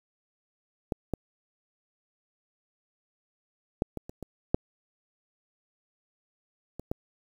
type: clicks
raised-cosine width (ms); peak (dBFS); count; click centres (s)
2; -14 / -15 / -11 / -21 / -27 / -24 / -8 / -24 / -16; 9; 0.922 / 1.137 / 3.821 / 3.973 / 4.095 / 4.227 / 4.545 / 6.796 / 6.915
effects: 8-bit